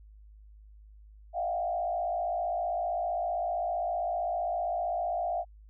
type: tone with frequency modulation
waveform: sine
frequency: 698.5 Hz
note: F5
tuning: in tune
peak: -28 dBFS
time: 1.33-5.45 s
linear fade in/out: 50 ms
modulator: 55.4 Hz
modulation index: 1.1
effects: added 52 Hz sine -50 dBFS peak until 5.69 s